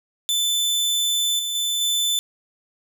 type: tone with level steps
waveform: sawtooth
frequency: 3520 Hz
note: A7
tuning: in tune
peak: -16 / -21 / -18 / -16 dBFS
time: 0.29-2.19 s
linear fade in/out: 0 ms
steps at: 1.39 / 1.55 / 1.81 s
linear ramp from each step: 2 ms
effects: none